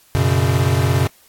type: chord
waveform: square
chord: F# suspended fourth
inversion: none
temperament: equal with one note detuned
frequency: 92.5 / 121.42 / 138.59 Hz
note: F#2 / B2 / C#3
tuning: 0 / -29 / 0 cents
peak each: -19 dBFS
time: 0.15-1.07 s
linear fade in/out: 0 ms
effects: white hiss -52 dBFS RMS until 1.28 s + AAC 64 kbps